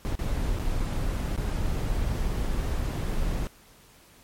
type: noise with dropouts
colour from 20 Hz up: brown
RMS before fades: -27 dBFS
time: 0.05-3.47 s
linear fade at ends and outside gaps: 0 ms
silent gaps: 0.153-0.191 / 0.588-0.597 / 0.8-0.804 / 1.362-1.377 s
effects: pink hiss -55 dBFS RMS until 4.23 s + MP3 64 kbps